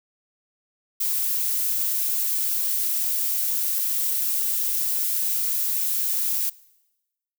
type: noise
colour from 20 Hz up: violet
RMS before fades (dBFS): -24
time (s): 1-6.5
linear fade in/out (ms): 10
effects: noise-tail reverb RT60 1.0 s tail -22 dB re dry